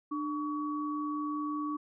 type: tone pair together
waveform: sine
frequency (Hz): 299.1 / 1130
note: D4 / C#6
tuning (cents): +32 / +33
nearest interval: octave + major seventh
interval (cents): 2301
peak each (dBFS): -33 / -36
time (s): 0.11-1.77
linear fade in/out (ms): 10
effects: none